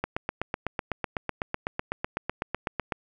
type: click train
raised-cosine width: 0.5 ms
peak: -12 dBFS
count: 24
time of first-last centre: 0.04-2.922 s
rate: 7.98 Hz
effects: none